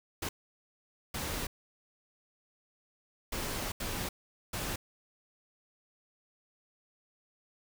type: noise bursts at uneven times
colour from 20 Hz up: pink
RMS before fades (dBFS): -36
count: 5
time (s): 0.22-0.29 / 1.14-1.47 / 3.32-3.72 / 3.8-4.09 / 4.53-4.76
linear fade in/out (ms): 5
effects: none